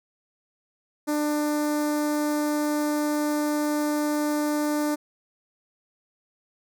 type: tone with notch filter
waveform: sawtooth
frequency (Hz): 298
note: D4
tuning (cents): +25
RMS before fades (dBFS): -25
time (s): 1.07-4.96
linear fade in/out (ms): 20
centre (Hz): 2900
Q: 0.72
effects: none